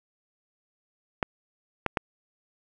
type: clicks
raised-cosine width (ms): 0.5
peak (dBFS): -9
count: 3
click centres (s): 1.228 / 1.863 / 1.972
effects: none